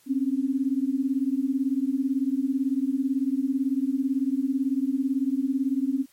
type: beating tone pair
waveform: sine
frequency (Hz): 260 / 278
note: C4 / C#4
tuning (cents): -11 / +5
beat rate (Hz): 18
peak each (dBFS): -25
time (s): 0.06-6.06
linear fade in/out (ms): 50
effects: white hiss -60 dBFS RMS until 6.12 s + MP3 64 kbps